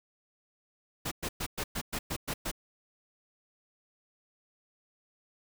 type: noise bursts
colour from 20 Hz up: pink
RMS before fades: -34 dBFS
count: 9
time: 1.05-2.515 s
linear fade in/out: 10 ms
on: 65 ms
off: 110 ms
effects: none